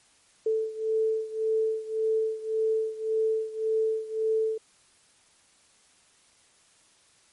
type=beating tone pair; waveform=sine; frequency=440 / 441.8 Hz; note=A4 / A4; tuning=0 / +7 cents; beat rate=1.8 Hz; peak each=-26 / -29 dBFS; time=0.46-4.58 s; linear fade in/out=5 ms; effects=white hiss -61 dBFS RMS until 7.32 s + MP3 48 kbps